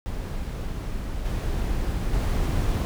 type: noise with level steps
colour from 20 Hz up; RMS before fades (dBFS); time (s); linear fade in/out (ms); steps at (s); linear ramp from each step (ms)
brown; -30 / -26 / -23; 0.06-2.85; 0; 1.25 / 2.13; 5
effects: none